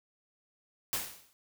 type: noise with exponential decay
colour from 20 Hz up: white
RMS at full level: -30 dBFS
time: 0.93-1.33 s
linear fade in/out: 0 ms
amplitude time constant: 86 ms
effects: none